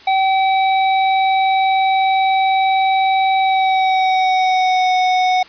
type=tone with pitch glide; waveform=square; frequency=767 to 738.3 Hz; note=G5 to F#5; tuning=-38 to -4 cents; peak=-13 dBFS; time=0.07-5.43 s; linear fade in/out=5 ms; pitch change=-66 cents; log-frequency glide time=3.39-4.94 s; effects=white hiss -41 dBFS RMS until 5.48 s + resampled to 11025 Hz